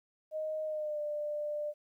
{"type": "tone with pitch glide", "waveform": "sine", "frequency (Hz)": [622.3, 595.2], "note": ["D#5", "D5"], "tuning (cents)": [0, 23], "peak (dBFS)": -33, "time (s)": [0.31, 1.74], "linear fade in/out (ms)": 50, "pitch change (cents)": -77, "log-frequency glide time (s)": [0.65, 1], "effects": ["12-bit"]}